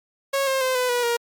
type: tone with pitch steps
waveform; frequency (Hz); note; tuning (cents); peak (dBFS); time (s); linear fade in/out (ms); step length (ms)
sawtooth; 549 / 532.8 / 517 / 501.7 / 486.8 / 472.4; C#5 / C5 / C5 / B4 / B4 / A#4; -17 / +31 / -21 / +27 / -25 / +23; -16; 0.33-1.17; 10; 140
effects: MP3 96 kbps